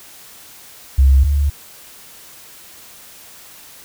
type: tone pair in turn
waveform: sine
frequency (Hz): 67.4 / 71.64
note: C#2 / D2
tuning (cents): -48 / -42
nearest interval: minor second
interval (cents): 106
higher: second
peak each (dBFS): -6 / -12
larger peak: first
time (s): 0.98-1.24 / 1.24-1.5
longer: neither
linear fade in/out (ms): 10
effects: tanh soft clip ceiling -3 dBFS + white hiss -41 dBFS RMS until 3.84 s